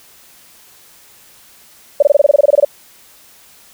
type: tone bursts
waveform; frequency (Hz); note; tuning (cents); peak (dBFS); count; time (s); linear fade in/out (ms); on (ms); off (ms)
sine; 576; D5; -34; -4; 14; 2-2.649; 5; 25; 23
effects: white hiss -45 dBFS RMS until 3.73 s